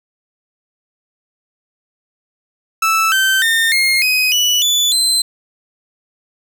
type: tone with pitch steps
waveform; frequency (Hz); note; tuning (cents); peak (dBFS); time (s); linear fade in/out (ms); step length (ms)
30% pulse; 1316 / 1547 / 1818.6 / 2138 / 2513 / 2954 / 3473 / 4083; E6 / G6 / A#6 / C7 / D#7 / F#7 / A7 / C8; -3 / -23 / -43 / +37 / +17 / -3 / -23 / -43; -9; 2.82-5.22; 5; 300
effects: none